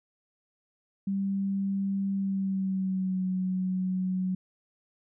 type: tone with pitch glide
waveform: sine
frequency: 196 to 185.53 Hz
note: G3 to F#3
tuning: 0 to +5 cents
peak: -26 dBFS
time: 1.07-4.35 s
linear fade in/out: 5 ms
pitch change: -95 cents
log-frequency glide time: 2.14-3.25 s
effects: none